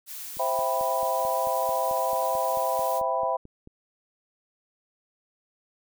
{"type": "noise", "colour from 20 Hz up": "blue", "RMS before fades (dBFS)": -38, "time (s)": [0.06, 3.02], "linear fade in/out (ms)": 50}
{"type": "click train", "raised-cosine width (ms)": 3, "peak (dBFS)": -33, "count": 16, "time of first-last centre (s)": [0.37, 3.674], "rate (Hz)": 4.54}
{"type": "chord", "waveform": "sine", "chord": "C major seventh", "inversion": "none", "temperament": "equal with one note detuned", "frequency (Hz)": [523.3, 663.1, 784, 987.8], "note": ["C5", "E5", "G5", "B5"], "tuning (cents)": [0, 10, 0, 0], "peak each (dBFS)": [-30, -28, -30, -28], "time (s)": [0.39, 3.37], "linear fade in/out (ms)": 10}
{"effects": []}